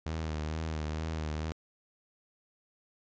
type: tone with vibrato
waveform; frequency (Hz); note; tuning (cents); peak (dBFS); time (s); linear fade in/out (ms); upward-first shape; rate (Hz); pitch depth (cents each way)
sawtooth; 78.4; D#2; +14; -29; 0.06-1.52; 0; sine; 2.2; 44
effects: resampled to 16000 Hz

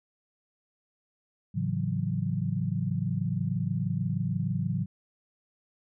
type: chord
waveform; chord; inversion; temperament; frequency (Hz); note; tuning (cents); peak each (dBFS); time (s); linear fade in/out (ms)
sine; F# minor seventh; first; equal with one note detuned; 108.17 / 138.59 / 164.81 / 185; A2 / C#3 / E3 / F#3; -29 / 0 / 0 / 0; -32; 1.54-4.86; 20
effects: none

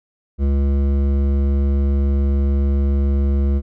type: tone with hard clipping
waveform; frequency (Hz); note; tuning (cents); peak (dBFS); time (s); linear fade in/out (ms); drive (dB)
sine; 69.5; C#2; +5; -16; 0.38-3.62; 50; 12
effects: none

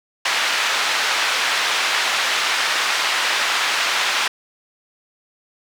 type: band-pass noise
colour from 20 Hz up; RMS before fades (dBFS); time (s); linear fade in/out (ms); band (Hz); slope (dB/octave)
pink; -20; 0.25-4.28; 5; 1200 to 4500; 12
effects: none

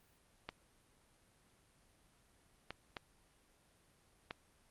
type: clicks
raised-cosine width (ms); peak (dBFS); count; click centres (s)
0.3; -26; 4; 0.49 / 2.706 / 2.968 / 4.309
effects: pink hiss -70 dBFS RMS until 4.7 s + Opus 32 kbps

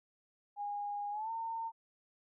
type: tone with pitch glide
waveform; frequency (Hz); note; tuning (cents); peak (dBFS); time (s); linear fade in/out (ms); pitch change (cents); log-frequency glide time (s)
sine; 819 to 908.7; G#5 to A#5; -24 to -44; -36; 0.56-1.72; 50; +180; 1.11-1.31
effects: none

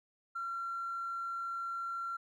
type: tone with tanh clipping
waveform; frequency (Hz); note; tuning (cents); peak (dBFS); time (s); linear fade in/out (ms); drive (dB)
triangle; 1367; F6; -37; -35; 0.35-2.17; 10; 1
effects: none

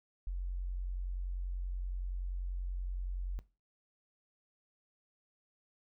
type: tone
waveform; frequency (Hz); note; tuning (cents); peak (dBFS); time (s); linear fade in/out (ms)
sine; 45.24; F#1; -38; -34; 0.27-3.39; 0
effects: noise-tail reverb RT60 0.3 s tail -19 dB re dry

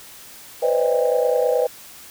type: tone cluster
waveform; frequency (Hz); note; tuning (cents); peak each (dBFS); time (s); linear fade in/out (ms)
sine; 494.3 / 524 / 586 / 632 / 803; B4 / C5 / D5 / D#5 / G5; +1 / +2 / -4 / +27 / +41; -18 / -23 / -26 / -23 / -27; 0.62-1.67; 10
effects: tanh soft clip ceiling -6 dBFS + white hiss -42 dBFS RMS until 2.1 s

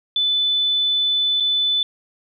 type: tone with dropouts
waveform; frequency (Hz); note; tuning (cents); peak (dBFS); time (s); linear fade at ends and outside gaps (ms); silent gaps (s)
sine; 3500; A7; -10; -16; 0.16-1.83; 2; 1.401-1.405
effects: none

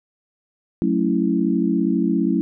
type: chord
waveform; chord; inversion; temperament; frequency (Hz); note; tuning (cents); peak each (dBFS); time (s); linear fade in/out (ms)
sine; F# minor seventh; none; equal; 185 / 220 / 277.2 / 329.6; F#3 / A3 / C#4 / E4; 0 / 0 / 0 / 0; -22; 0.82-2.41; 0
effects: none

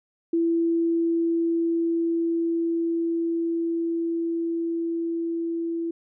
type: tone with level ramp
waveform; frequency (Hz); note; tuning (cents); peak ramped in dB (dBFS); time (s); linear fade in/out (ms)
sine; 333.9; E4; +22; -19 to -25; 0.33-5.91; 5
effects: none

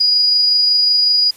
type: tone with amplitude modulation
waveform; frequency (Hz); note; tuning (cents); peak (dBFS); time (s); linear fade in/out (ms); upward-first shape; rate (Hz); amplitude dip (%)
sine; 4900; D#8; -27; -9; 0-1.31; 10; sine; 25.4; 25
effects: white hiss -44 dBFS RMS until 1.36 s + resampled to 32000 Hz

